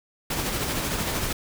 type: noise with tremolo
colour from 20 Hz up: pink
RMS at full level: -26 dBFS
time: 0.3-1.33 s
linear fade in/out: 5 ms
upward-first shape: sine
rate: 13 Hz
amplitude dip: 35%
effects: none